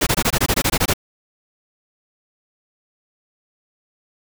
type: noise bursts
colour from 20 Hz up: pink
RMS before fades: -17 dBFS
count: 12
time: 0.01-0.937 s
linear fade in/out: 10 ms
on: 58 ms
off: 21 ms
effects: none